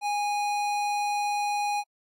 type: tone with hard clipping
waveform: sine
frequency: 824 Hz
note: G#5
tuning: 14 cents flat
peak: -27 dBFS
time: 0.01-1.84 s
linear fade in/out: 50 ms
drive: 17 dB
effects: AAC 64 kbps